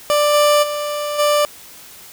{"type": "tone with level steps", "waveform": "30% pulse", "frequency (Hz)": 590, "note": "D5", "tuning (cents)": 8, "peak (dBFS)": [-10, -8, -18, -10], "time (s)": [0.1, 1.45], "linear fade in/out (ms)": 0, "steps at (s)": [0.33, 0.62, 1.18], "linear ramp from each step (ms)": 20, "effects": ["white hiss -40 dBFS RMS until 2.12 s"]}